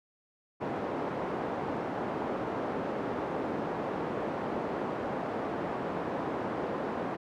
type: band-pass noise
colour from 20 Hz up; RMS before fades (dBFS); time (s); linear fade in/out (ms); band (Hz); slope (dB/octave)
pink; -34; 0.6-7.17; 20; 250 to 930; 12
effects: none